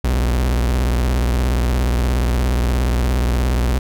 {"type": "tone with vibrato", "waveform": "40% pulse", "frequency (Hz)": 61.4, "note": "B1", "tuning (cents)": -9, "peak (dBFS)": -14, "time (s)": [0.04, 3.79], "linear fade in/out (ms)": 5, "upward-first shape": "sine", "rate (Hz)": 17, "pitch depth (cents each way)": 200, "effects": []}